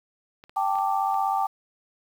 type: clicks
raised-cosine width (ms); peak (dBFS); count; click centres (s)
0.3; -30; 5; 0.439 / 0.495 / 0.755 / 0.786 / 1.143
type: chord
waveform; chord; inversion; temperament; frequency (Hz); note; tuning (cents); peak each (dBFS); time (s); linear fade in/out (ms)
sine; G suspended second; none; equal; 784 / 880 / 1174.7; G5 / A5 / D6; 0 / 0 / 0; -24 / -27 / -29; 0.56-1.47; 10
effects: 8-bit